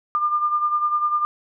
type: beating tone pair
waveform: sine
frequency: 1200 / 1210 Hz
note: D6 / D#6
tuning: +37 / -49 cents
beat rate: 10 Hz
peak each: -19 / -26 dBFS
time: 0.15-1.25 s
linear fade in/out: 0 ms
effects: none